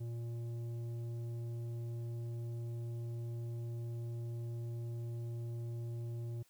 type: tone with tanh clipping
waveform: sine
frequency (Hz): 117.4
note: A#2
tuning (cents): +13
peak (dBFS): -40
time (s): 0-6.43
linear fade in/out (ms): 10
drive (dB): 9
effects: white hiss -70 dBFS RMS until 6.49 s